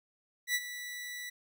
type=tone with ADSR envelope; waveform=sawtooth; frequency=1963 Hz; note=B6; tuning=11 cents flat; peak=-23 dBFS; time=0.47-1.3 s; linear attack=76 ms; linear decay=47 ms; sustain=-13 dB; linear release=10 ms; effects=none